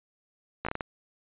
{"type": "slowing click train", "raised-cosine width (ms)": 0.5, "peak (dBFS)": -16, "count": 6, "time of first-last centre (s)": [0.65, 0.808], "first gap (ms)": 15, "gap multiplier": 1.38, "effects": ["resampled to 8000 Hz"]}